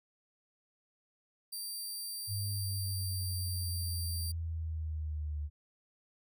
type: tone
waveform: 15% pulse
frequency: 4699 Hz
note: D8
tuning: in tune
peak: -32 dBFS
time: 1.52-4.32 s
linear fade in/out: 10 ms
type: exponential sweep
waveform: sine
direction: down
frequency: 103.4 to 73.42 Hz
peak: -34 dBFS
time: 2.27-5.5 s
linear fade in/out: 50 ms
effects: none